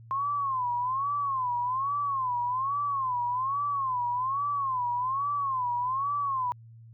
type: tone with vibrato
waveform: sine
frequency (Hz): 1056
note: C6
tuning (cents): +16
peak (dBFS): -26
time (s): 0.11-6.52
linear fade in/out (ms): 0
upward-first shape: sine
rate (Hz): 1.2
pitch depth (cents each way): 160
effects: added 114 Hz sine -47 dBFS peak until 6.93 s

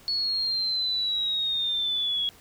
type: linear sweep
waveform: sine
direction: down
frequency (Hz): 4399 to 3322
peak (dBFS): -24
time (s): 0.08-2.29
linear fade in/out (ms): 0
effects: pink hiss -53 dBFS RMS until 2.4 s

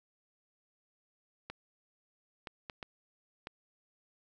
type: clicks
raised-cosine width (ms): 0.3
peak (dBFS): -25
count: 5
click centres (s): 1.5 / 2.472 / 2.698 / 2.828 / 3.471
effects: none

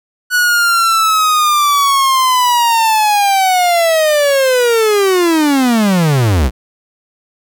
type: linear sweep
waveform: 45% pulse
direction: down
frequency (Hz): 1480 to 55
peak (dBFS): -9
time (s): 0.3-6.51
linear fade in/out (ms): 50
effects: none

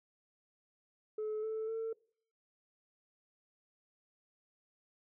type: tone with pitch steps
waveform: sine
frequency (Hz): 430 / 439.5 / 449.3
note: A4 / A4 / A4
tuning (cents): -40 / -2 / +36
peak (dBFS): -33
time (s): 1.18-1.93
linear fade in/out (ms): 5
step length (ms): 250
effects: noise-tail reverb RT60 0.5 s tail -23 dB re dry + tanh soft clip ceiling -33 dBFS

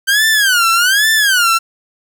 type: tone with vibrato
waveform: sawtooth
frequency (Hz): 1543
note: G6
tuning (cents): -28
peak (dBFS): -6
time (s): 0.07-1.59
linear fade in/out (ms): 20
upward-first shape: sine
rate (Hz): 1.2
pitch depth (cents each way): 240
effects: 8-bit

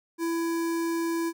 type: tone with notch filter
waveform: square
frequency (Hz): 333.3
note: E4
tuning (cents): +19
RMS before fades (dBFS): -28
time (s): 0.18-1.33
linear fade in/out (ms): 50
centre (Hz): 3200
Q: 1.4
effects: none

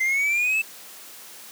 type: exponential sweep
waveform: triangle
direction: up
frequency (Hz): 2062 to 2650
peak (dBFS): -18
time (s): 0-0.62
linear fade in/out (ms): 10
effects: white hiss -43 dBFS RMS until 1.51 s + high-pass 200 Hz 12 dB/octave

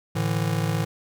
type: chord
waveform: square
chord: A suspended fourth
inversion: none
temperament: just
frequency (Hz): 110 / 146.67 / 165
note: A2 / D3 / E3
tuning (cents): 0 / -2 / +2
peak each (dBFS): -27 / -29 / -27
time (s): 0.15-0.85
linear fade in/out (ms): 10
effects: none

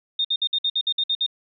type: tone bursts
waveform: sine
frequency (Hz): 3664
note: A#7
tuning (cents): -31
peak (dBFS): -19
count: 10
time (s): 0.19-1.264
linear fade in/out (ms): 5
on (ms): 57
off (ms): 56
effects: none

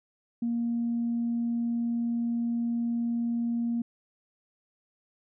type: tone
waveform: sine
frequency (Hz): 234.8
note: A#3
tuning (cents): +13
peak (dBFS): -25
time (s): 0.42-3.82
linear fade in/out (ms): 5
effects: tanh soft clip ceiling -21 dBFS

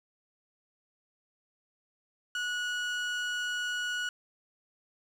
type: tone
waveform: 30% pulse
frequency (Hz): 1462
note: F#6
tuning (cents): -21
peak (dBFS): -28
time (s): 2.35-4.09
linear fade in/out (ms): 2
effects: low-pass 7000 Hz 12 dB/octave + 9-bit

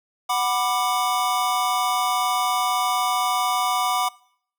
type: chord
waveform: square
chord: B minor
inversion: second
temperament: just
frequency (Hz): 740.8 / 987.8 / 1185.3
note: F#5 / B5 / D6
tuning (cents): +2 / 0 / +16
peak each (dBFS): -25 / -26 / -25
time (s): 0.29-4.09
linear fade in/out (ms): 10
effects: noise-tail reverb RT60 0.6 s tail -22 dB re dry

